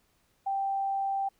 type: tone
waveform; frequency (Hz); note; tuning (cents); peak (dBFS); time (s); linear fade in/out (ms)
sine; 784; G5; 0; -27; 0.46-1.29; 10
effects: pink hiss -70 dBFS RMS until 1.39 s